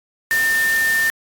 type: tone in noise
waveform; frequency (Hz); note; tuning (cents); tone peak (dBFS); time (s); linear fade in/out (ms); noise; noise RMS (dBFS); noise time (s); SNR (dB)
sine; 1800; A6; +39; -15; 0.31-1.1; 0; white; -26; 0.31-1.1; +8
effects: AAC 64 kbps